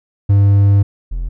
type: tone pair in turn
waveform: triangle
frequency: 100 / 42.04 Hz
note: G2 / E1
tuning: +35 / +35 cents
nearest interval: octave + minor third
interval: 1500 cents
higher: first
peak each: -5 / -16 dBFS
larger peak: first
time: 0.29-0.83 / 1.11-1.29 s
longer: first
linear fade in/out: 10 ms
effects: none